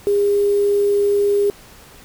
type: tone with quantisation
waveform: sine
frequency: 406.3 Hz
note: G#4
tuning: 38 cents flat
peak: -13 dBFS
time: 0.07-1.5 s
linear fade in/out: 0 ms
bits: 6
effects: pink hiss -44 dBFS RMS until 2.04 s